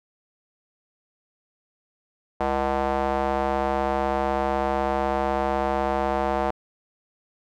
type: tone with band-pass filter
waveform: square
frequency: 68 Hz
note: C#2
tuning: 33 cents flat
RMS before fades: -24 dBFS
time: 2.4-6.51 s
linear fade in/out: 5 ms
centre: 760 Hz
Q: 2
effects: none